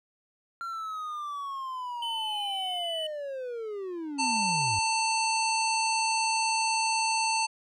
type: linear sweep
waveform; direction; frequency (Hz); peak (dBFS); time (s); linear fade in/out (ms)
triangle; down; 1377 to 89.5; -31; 0.61-4.79; 0
type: tone with pitch glide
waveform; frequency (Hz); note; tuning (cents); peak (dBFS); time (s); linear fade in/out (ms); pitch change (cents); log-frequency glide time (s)
triangle; 3027 to 2987; F#7 to F#7; +39 to +16; -30; 2.02-3.07; 5; -23; 2.71-2.86
type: harmonic tone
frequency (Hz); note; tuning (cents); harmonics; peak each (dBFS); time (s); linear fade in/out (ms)
892; A5; +23; 1 / 3 / 5 / 7 / 9 / 10; -27 / -31 / -32 / -36 / -39 / -39; 4.18-7.47; 20
effects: none